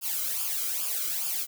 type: noise with flanger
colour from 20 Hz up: blue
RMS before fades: -30 dBFS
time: 0.01-1.47 s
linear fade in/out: 50 ms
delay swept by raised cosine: 0.5 to 1.14 ms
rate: 2.4 Hz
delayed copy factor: -0.75
effects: none